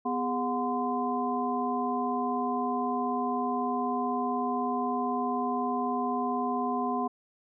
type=tone cluster; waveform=sine; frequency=249.1 / 410.5 / 726 / 1030 Hz; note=B3 / G#4 / F#5 / C6; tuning=+15 / -20 / -33 / -28 cents; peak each=-31 / -35 / -32 / -32 dBFS; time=0.05-7.08 s; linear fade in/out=10 ms; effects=none